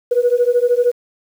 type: beating tone pair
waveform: sine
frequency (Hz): 480 / 493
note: B4 / B4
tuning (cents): -49 / -3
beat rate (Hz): 13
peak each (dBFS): -14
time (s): 0.11-0.92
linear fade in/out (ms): 10
effects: tanh soft clip ceiling -5 dBFS + 7-bit